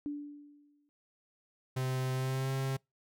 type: tone with exponential decay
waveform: sine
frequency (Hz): 291.1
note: D4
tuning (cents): -15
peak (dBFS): -32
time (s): 0.06-0.89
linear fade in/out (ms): 0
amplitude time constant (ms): 180
type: tone with pitch glide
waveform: 45% pulse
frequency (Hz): 129.7 to 133.96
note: C3 to C3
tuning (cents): -15 to +41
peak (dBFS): -31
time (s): 1.76-2.77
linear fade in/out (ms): 10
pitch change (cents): +56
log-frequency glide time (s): 2.14-2.52
effects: noise-tail reverb RT60 0.2 s tail -26 dB re dry